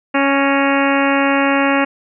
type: harmonic tone with a mistuned harmonic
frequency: 277.2 Hz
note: C#4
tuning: in tune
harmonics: 1 / 2 / 3 / 4 / 5 / 6 / 7 / 8 / 9 / 10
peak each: -16 / -19 / -21 / -22 / -23 / -24 / -24 / -25 / -26 / -26 dBFS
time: 0.14-1.85 s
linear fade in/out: 10 ms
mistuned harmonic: 7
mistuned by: -41 cents
effects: none